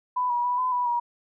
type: tone with pitch steps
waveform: sine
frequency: 996 / 964 / 983 / 1012 / 983 / 956 Hz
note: B5 / B5 / B5 / B5 / B5 / A#5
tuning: +14 / -42 / -8 / +42 / -8 / +43 cents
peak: -22 dBFS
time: 0.16-1 s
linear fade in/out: 10 ms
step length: 140 ms
effects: none